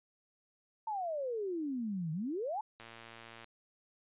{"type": "exponential two-way sweep", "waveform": "sine", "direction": "down then up", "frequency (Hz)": [905, 151.9, 905], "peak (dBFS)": -34, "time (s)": [0.87, 2.61], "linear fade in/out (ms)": 5, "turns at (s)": 2.12}
{"type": "click train", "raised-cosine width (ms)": 0.3, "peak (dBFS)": -34, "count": 75, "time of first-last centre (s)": [2.8, 3.443], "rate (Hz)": 115}
{"effects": ["resampled to 8000 Hz"]}